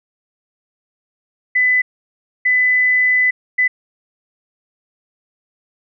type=tone bursts at uneven times; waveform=sine; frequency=2003 Hz; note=B6; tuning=24 cents sharp; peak=-11 dBFS; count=3; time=1.55-1.82 / 2.45-3.31 / 3.58-3.68 s; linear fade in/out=10 ms; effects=none

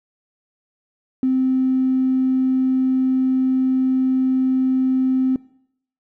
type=tone; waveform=triangle; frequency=260.1 Hz; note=C4; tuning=10 cents flat; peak=-11 dBFS; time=1.23-5.36 s; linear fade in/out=2 ms; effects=noise-tail reverb RT60 0.7 s tail -25 dB re dry + tanh soft clip ceiling -13 dBFS

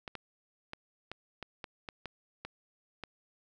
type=clicks; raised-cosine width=0.3 ms; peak=-24 dBFS; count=10; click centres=0.078 / 0.153 / 0.734 / 1.116 / 1.427 / 1.642 / 1.888 / 2.057 / 2.45 / 3.037 s; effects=none

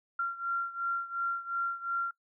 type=beating tone pair; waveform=sine; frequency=1376 / 1378.8 Hz; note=F6 / F6; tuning=-26 / -23 cents; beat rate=2.8 Hz; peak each=-32 / -35 dBFS; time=0.19-2.11 s; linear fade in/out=5 ms; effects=noise-tail reverb RT60 0.1 s tail -22 dB re dry

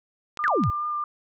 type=clicks; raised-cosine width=0.2 ms; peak=-20 dBFS; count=3; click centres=0.373 / 0.48 / 0.637 s
type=tone with vibrato; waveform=sine; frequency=1200 Hz; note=D6; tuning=37 cents sharp; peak=-25 dBFS; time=0.39-1.04 s; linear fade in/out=2 ms; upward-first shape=sine; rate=4.7 Hz; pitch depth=13 cents each way
type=exponential sweep; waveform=sine; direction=down; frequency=1975.5 to 82.41 Hz; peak=-20 dBFS; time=0.44-0.7 s; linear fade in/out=0 ms
effects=none

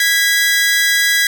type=tone pair together; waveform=sawtooth; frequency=1649.5 / 1975.5 Hz; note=G#6 / B6; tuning=-12 / 0 cents; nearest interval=minor third; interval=312 cents; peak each=-11 dBFS; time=0-1.27 s; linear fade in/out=2 ms; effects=none

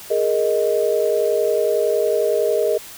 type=chord; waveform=sine; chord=Ab suspended second; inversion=none; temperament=equal; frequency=415.3 / 466.2 / 622.3 Hz; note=Ab4 / Bb4 / Eb5; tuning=0 / 0 / 0 cents; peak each=-20 dBFS; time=0.1-2.78 s; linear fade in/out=10 ms; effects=white hiss -38 dBFS RMS until 2.97 s

